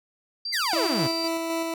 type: tone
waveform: sine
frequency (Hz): 4700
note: D8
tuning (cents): +1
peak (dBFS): -28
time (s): 0.45-1.28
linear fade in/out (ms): 5
type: exponential sweep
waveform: sawtooth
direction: down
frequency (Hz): 2217 to 116.54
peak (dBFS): -21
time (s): 0.52-1.08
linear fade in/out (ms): 20
type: tone with tremolo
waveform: 20% pulse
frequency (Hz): 329.6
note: E4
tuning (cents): 0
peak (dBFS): -20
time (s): 0.73-1.74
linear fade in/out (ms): 2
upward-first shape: square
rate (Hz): 3.9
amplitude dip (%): 25
effects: none